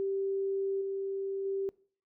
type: tone with level steps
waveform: sine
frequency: 390.5 Hz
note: G4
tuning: 7 cents flat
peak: -29 / -32 / -30 dBFS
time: 0-1.69 s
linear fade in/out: 0 ms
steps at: 0.81 / 1.45 s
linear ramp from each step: 5 ms
effects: noise-tail reverb RT60 0.5 s tail -23 dB re dry